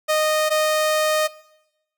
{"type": "tone pair in turn", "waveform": "sawtooth", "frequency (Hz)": [618, 618], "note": ["D#5", "D#5"], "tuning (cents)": [-12, -12], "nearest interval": "unison", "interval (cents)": 0, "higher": "neither", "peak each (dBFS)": -13, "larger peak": "neither", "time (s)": [[0.08, 0.5], [0.5, 1.28]], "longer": "second", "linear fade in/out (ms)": 20, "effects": ["noise-tail reverb RT60 0.9 s tail -20 dB re dry"]}